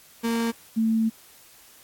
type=tone pair in turn; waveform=35% pulse / sine; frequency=230.6 / 223.4 Hz; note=A#3 / A3; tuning=-19 / +27 cents; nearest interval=minor second; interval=54 cents; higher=first; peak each=-21 / -19 dBFS; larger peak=second; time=0.23-0.52 / 0.76-1.1 s; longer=second; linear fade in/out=20 ms; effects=white hiss -52 dBFS RMS until 1.83 s + AAC 64 kbps